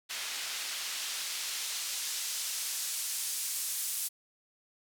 white noise with band-pass filter sweep, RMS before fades -36 dBFS, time 0.09-4.09 s, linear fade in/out 20 ms, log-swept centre 2800 to 9800 Hz, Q 0.71, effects none

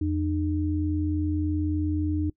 sine tone pair together, 85.2 / 303.9 Hz, F2 / D#4, -42 / -41 cents, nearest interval octave + minor seventh, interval 2201 cents, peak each -26 dBFS, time 0.01-2.3 s, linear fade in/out 5 ms, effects noise-tail reverb RT60 0.1 s tail -22 dB re dry

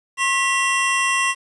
square tone cluster, 1073 / 1962 / 2741 Hz, C6 / B6 / F7, +43 / -12 / -33 cents, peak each -22 / -23 / -22 dBFS, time 0.17-1.35 s, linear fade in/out 50 ms, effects resampled to 24000 Hz + 8-bit

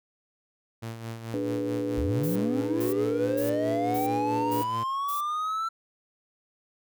sawtooth tone with tremolo, 114.2 Hz, A#2, 35 cents flat, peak -29 dBFS, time 0.82-4.84 s, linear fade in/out 10 ms, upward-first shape sine, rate 4.6 Hz, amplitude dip 55%
sine chord, G# diminished, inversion second, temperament equal, 293.7 / 415.3 / 493.9 Hz, D4 / G#4 / B4, 0 / 0 / 0 cents, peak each -29 / -35 / -32 dBFS, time 1.34-4.62 s, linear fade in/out 0 ms
triangle linear sweep, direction up, 55.7 to 1346 Hz, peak -25 dBFS, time 1.97-5.69 s, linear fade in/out 10 ms
violet noise bursts, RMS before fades -38 dBFS, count 6, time 2.23-5.21 s, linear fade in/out 10 ms, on 130 ms, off 440 ms
effects none

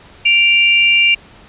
sine tone pair together, 2349 / 2793 Hz, D7 / F7, 0 / -1 cents, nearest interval minor third, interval 299 cents, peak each -11 dBFS, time 0.25-1.15 s, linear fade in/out 10 ms, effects pink hiss -42 dBFS RMS until 1.48 s + resampled to 8000 Hz

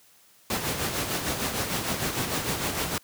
pink noise with tremolo, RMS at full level -26 dBFS, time 0.5-2.98 s, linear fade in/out 2 ms, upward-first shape sine, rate 6.6 Hz, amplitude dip 50%, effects white hiss -58 dBFS RMS until 3.03 s + high-pass 80 Hz 12 dB/octave

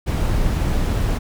brown noise, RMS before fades -19 dBFS, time 0.06-1.19 s, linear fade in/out 20 ms, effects none

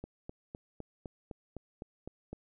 click train, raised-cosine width 2 ms, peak -28 dBFS, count 10, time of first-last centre 0.04-2.33 s, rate 3.93 Hz, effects none

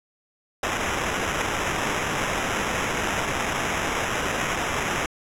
white noise with sample-and-hold, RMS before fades -26 dBFS, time 0.63-5.06 s, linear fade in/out 2 ms, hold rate 4410 Hz, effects low-pass 10000 Hz 12 dB/octave

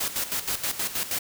white noise with tremolo, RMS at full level -27 dBFS, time 0-1.19 s, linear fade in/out 10 ms, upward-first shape square, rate 6.3 Hz, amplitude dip 70%, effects none

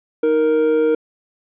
triangle tone pair together, 312.7 / 466.6 Hz, D#4 / A#4, +9 / +2 cents, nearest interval perfect fifth, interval 693 cents, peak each -18 / -12 dBFS, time 0.23-0.95 s, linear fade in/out 5 ms, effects resampled to 8000 Hz

